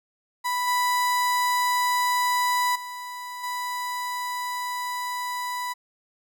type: tone with level steps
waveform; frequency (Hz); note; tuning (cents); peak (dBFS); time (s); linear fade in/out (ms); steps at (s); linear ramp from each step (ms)
35% pulse; 987.8; B5; 0; -22 / -19 / -32 / -26; 0.44-5.74; 20; 0.67 / 2.75 / 3.43; 10
effects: none